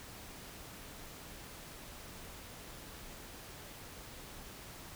silence, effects pink hiss -50 dBFS RMS until 4.95 s

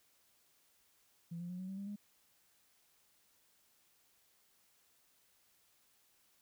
sine tone with pitch steps, 169.1 / 174.66 / 180.4 / 186.33 / 192.46 / 198.79 / 205.3 Hz, E3 / F3 / F#3 / F#3 / G3 / G3 / G#3, +44 / 0 / -44 / +12 / -32 / +24 / -20 cents, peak -40 dBFS, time 1.31-1.961 s, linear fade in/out 10 ms, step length 93 ms, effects tanh soft clip ceiling -36 dBFS + white hiss -72 dBFS RMS until 6.41 s

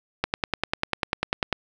click train, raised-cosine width 0.3 ms, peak -6 dBFS, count 14, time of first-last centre 0.24-1.527 s, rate 10.1 Hz, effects none

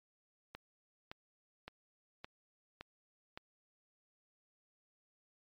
click train, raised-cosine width 0.3 ms, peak -29 dBFS, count 6, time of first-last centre 0.55-3.375 s, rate 1.77 Hz, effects MP3 64 kbps

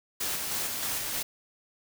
white noise with tremolo, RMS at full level -31 dBFS, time 0.2-1.23 s, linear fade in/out 10 ms, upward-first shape square, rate 3.2 Hz, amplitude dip 25%, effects none

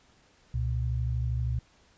sine tone pair together, 67.35 / 120 Hz, C#2 / B2, -49 / -49 cents, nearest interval minor seventh, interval 1000 cents, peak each -29 / -29 dBFS, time 0.54-1.59 s, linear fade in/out 5 ms, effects pink hiss -62 dBFS RMS until 1.97 s + resampled to 16000 Hz

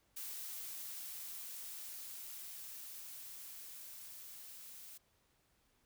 blue noise with level ramp, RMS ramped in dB -45 to -53 dBFS, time 0.16-4.98 s, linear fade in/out 10 ms, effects pink hiss -75 dBFS RMS until 5.85 s

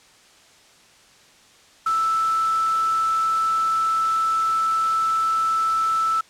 sine tone in noise, 1320 Hz, E6, 2 cents sharp, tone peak -18 dBFS, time 1.86-6.21 s, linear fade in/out 5 ms, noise white, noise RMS -36 dBFS, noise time 1.86-6.21 s, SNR +15 dB, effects white hiss -52 dBFS RMS until 6.29 s + low-pass 7000 Hz 12 dB/octave

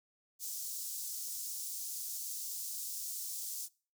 pink high-pass noise, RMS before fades -41 dBFS, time 0.39-3.69 s, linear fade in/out 50 ms, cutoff 5700 Hz, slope 24 dB/octave, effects noise-tail reverb RT60 0.4 s tail -24 dB re dry

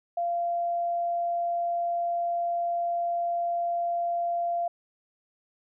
sine tone, 690 Hz, F5, 21 cents flat, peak -25 dBFS, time 0.17-4.68 s, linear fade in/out 5 ms, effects none

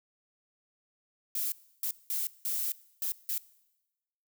violet noise bursts at uneven times, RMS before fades -32 dBFS, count 6, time 1.35-1.52 / 1.83-1.91 / 2.1-2.27 / 2.45-2.72 / 3.02-3.12 / 3.29-3.38 s, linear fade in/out 2 ms, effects noise-tail reverb RT60 1.0 s tail -21 dB re dry

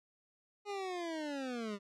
25% pulse linear sweep, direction down, 415.3 to 196 Hz, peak -34 dBFS, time 0.65-1.79 s, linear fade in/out 50 ms, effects low-pass 6000 Hz 12 dB/octave

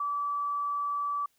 sine tone, 1154 Hz, D6, 31 cents flat, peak -28 dBFS, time 0-1.26 s, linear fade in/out 5 ms, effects white hiss -71 dBFS RMS until 1.38 s

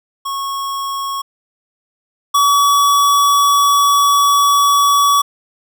square tone pair in turn, 1100 / 1136.8 Hz, C#6 / C#6, -14 / +43 cents, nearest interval minor second, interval 57 cents, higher second, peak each -20 / -10 dBFS, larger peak second, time 0.25-1.22 / 2.34-5.22 s, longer second, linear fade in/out 10 ms, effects none

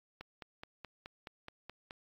click train, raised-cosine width 0.3 ms, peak -29 dBFS, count 9, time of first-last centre 0.21-1.909 s, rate 4.71 Hz, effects AAC 64 kbps

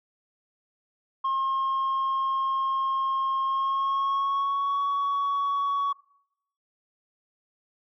sine tone with pitch glide, 1072 to 1122.7 Hz, C6 to C#6, +42 to +22 cents, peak -21 dBFS, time 1.24-5.93 s, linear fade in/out 10 ms, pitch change +80 cents, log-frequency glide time 3.44-4.82 s, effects noise-tail reverb RT60 0.7 s tail -20 dB re dry + tanh soft clip ceiling -22 dBFS

